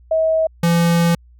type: tone pair in turn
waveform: sine / square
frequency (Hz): 641 / 169.78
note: E5 / F3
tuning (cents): -49 / -49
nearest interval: octave + major seventh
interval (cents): 2300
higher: first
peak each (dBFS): -13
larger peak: neither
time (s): 0.11-0.47 / 0.63-1.15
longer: second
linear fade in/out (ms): 5
effects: added 60 Hz sine -44 dBFS peak until 1.39 s